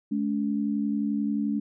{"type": "tone pair together", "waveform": "sine", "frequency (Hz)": [213.1, 284.5], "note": ["G#3", "C#4"], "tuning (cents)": [45, 45], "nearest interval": "perfect fourth", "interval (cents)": 500, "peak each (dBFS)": [-26, -28], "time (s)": [0.11, 1.6], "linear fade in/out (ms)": 10, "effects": []}